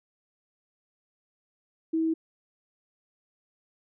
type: tone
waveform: sine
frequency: 323 Hz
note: E4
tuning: 35 cents flat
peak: -23 dBFS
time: 1.93-2.14 s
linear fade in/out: 10 ms
effects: none